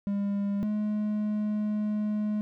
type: tone pair in turn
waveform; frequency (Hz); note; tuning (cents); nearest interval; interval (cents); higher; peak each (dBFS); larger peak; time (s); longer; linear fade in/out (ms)
triangle; 201.1 / 211; G3 / G#3; +44 / +28; minor second; 84; second; -24; neither; 0.07-0.63 / 0.63-2.41; second; 0
effects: none